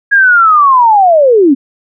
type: linear sweep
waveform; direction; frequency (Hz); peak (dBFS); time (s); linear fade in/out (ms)
sine; down; 1656 to 252.3; -3; 0.11-1.55; 20
effects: none